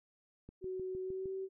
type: click train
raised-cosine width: 3 ms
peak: -37 dBFS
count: 6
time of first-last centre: 0.49-1.257 s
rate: 6.52 Hz
type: tone with pitch glide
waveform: sine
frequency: 372.9 to 382.7 Hz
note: F#4 to G4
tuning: +14 to -42 cents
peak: -37 dBFS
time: 0.61-1.49 s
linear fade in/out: 50 ms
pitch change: +44 cents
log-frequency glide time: 1.01-1.32 s
effects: none